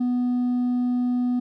triangle tone with hard clipping, 246.9 Hz, B3, in tune, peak -19 dBFS, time 0-1.4 s, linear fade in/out 10 ms, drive 1 dB, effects none

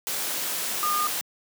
sine tone in noise, 1217 Hz, D#6, 39 cents flat, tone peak -23 dBFS, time 0.83-1.07 s, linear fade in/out 0 ms, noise white, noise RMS -29 dBFS, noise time 0.07-1.21 s, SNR +3 dB, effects high-pass 200 Hz 12 dB/octave

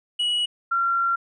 triangle / sine tone pair in turn, 2922 / 1371.9 Hz, F#7 / F6, -22 / -31 cents, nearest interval octave + minor second, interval 1309 cents, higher first, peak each -19 dBFS, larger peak neither, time 0.19-0.46 / 0.71-1.16 s, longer second, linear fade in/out 10 ms, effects resampled to 24000 Hz

